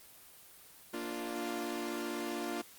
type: chord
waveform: sawtooth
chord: Bb major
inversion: none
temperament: equal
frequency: 233.1 / 293.7 / 349.2 Hz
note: Bb3 / D4 / F4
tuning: 0 / 0 / 0 cents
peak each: -38 / -37 / -35 dBFS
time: 0.93-2.62 s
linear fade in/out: 10 ms
effects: white hiss -56 dBFS RMS until 2.78 s + Opus 24 kbps